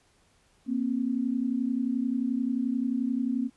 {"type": "tone pair together", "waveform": "sine", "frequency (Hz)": [235.7, 267.1], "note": ["A#3", "C4"], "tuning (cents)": [19, 36], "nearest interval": "major second", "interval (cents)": 217, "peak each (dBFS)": -28, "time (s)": [0.66, 3.5], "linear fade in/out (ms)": 50, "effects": ["pink hiss -65 dBFS RMS until 3.56 s", "resampled to 24000 Hz"]}